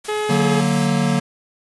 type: noise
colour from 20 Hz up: white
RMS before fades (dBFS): -34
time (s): 0.04-0.87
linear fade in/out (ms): 10
type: harmonic tone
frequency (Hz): 423.5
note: G#4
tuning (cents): +34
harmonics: 1 / 2 / 3 / 4 / 5 / 6 / 7 / 8 / 9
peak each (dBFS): -21 / -27 / -31 / -33 / -35 / -37 / -38 / -39 / -40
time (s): 0.08-0.61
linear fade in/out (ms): 10
type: chord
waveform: square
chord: D augmented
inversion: none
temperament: equal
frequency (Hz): 146.83 / 185 / 233.1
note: D3 / F#3 / A#3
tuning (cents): 0 / 0 / 0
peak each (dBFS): -21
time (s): 0.29-1.2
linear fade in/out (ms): 10
effects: resampled to 24000 Hz